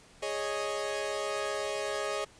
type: chord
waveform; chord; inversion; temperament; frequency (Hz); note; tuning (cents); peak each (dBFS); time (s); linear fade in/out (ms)
sawtooth; Ab suspended fourth; none; equal; 415.3 / 554.4 / 622.3; Ab4 / Db5 / Eb5; 0 / 0 / 0; -32; 0.22-2.25; 10
effects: pink hiss -57 dBFS RMS until 2.39 s + resampled to 22050 Hz